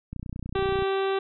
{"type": "click train", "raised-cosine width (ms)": 5, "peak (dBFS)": -22, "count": 22, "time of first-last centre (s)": [0.13, 0.823], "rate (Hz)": 30.3}
{"type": "harmonic tone", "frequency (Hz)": 388.2, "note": "G4", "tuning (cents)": -17, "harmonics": [1, 2, 3, 4, 5, 6, 7, 8, 9, 10], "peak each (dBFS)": [-24, -32, -34, -38, -43, -45, -41, -46, -43, -45], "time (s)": [0.55, 1.19], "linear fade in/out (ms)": 5}
{"effects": []}